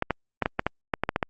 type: clicks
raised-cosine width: 0.5 ms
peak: -8 dBFS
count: 11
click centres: 0.024 / 0.107 / 0.423 / 0.459 / 0.594 / 0.666 / 0.938 / 1.036 / 1.091 / 1.161 / 1.228 s
effects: Opus 48 kbps